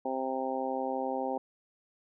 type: harmonic tone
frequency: 131.6 Hz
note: C3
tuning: 10 cents sharp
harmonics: 2 / 3 / 4 / 5 / 6 / 7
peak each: -37 / -39 / -35 / -41 / -35 / -41 dBFS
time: 0.05-1.38 s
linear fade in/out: 5 ms
effects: none